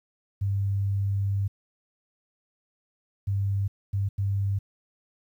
sine tone bursts at uneven times, 99.1 Hz, G2, 19 cents sharp, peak -23 dBFS, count 4, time 0.41-1.48 / 3.27-3.68 / 3.93-4.09 / 4.18-4.59 s, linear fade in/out 10 ms, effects 10-bit

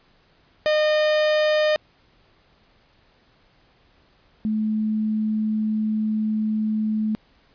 45% pulse / sine tone pair in turn, 611 / 216 Hz, D#5 / A3, -32 / -32 cents, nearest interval octave + tritone, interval 1800 cents, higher first, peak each -17 / -20 dBFS, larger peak first, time 0.66-1.76 / 4.45-7.15 s, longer second, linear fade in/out 0 ms, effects pink hiss -59 dBFS RMS until 7.54 s + resampled to 11025 Hz

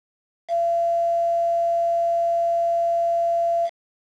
sine tone with quantisation, 680 Hz, F5, 46 cents flat, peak -18 dBFS, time 0.48-3.7 s, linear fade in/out 50 ms, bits 6, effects low-pass 4000 Hz 12 dB/octave

